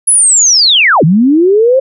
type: linear two-way sweep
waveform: sine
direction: down then up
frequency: 10570 to 146.83 to 543 Hz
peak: -4 dBFS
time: 0.07-1.8 s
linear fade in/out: 10 ms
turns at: 1.04 s
effects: none